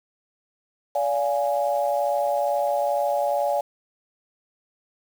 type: chord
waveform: sine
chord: D diminished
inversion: none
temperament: equal with one note detuned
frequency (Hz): 576.2 / 698.5 / 830.6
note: D5 / F5 / Ab5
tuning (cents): -33 / 0 / 0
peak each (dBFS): -23 / -26 / -26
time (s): 0.95-3.61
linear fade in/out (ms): 5
effects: 7-bit